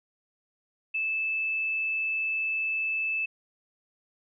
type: tone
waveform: sine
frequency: 2625 Hz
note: E7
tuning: 8 cents flat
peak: -26 dBFS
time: 0.94-3.26 s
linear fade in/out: 10 ms
effects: none